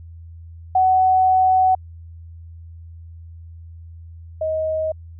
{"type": "tone pair in turn", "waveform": "sine", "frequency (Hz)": [749, 629.8], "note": ["F#5", "D#5"], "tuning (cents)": [21, 21], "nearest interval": "minor third", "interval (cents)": 300, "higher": "first", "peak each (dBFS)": [-12, -19], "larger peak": "first", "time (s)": [[0.75, 1.75], [4.41, 4.92]], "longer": "first", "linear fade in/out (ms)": 5, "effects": ["added 83 Hz sine -36 dBFS peak until 5.19 s"]}